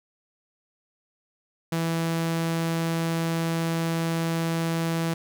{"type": "tone", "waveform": "sawtooth", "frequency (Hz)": 165.1, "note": "E3", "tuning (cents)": 3, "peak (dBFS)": -20, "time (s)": [1.72, 5.14], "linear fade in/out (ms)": 5, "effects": []}